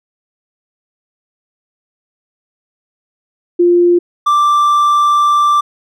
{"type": "tone pair in turn", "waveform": ["sine", "triangle"], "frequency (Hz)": [349.6, 1175.9], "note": ["F4", "D6"], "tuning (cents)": [2, 2], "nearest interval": "octave + major sixth", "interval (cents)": 2100, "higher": "second", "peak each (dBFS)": [-6, -6], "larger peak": "neither", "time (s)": [[3.59, 3.99], [4.26, 5.61]], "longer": "second", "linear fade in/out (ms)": 10, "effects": []}